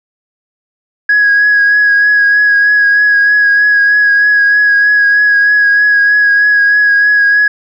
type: tone with vibrato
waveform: sine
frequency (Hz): 1661.2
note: G#6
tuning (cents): 0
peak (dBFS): -4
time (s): 1.09-7.48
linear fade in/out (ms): 5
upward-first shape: triangle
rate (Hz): 3.2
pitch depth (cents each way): 22
effects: tanh soft clip ceiling -2 dBFS